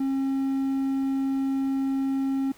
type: tone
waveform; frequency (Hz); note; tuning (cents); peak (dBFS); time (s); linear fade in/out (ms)
triangle; 270; C#4; -45; -21; 0-2.52; 5
effects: pink hiss -54 dBFS RMS until 2.57 s